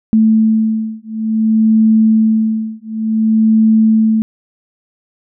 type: beating tone pair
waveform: sine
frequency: 219.8 / 220.36 Hz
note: A3 / A3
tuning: -2 / +3 cents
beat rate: 0.56 Hz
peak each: -12 dBFS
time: 0.13-4.22 s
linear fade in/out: 0 ms
effects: none